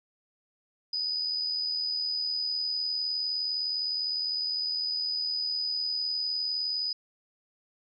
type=tone with amplitude modulation; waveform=sine; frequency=4978 Hz; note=D#8; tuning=in tune; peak=-26 dBFS; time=0.93-6.93 s; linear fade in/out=5 ms; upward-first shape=sine; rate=79.7 Hz; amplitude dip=40%; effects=none